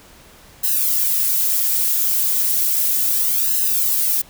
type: noise with flanger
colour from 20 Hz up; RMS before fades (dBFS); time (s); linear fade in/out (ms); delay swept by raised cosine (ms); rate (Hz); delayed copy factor
violet; -18; 0.63-4.22; 10; 0.87 to 4.17; 0.34; -0.95
effects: pink hiss -46 dBFS RMS until 4.29 s